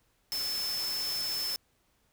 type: tone in noise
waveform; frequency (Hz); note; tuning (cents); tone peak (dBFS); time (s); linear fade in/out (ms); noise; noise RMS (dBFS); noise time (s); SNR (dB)
sine; 5270; E8; -1; -31; 0.32-1.56; 0; white; -39; 0.32-1.56; +5
effects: pink hiss -71 dBFS RMS until 2.12 s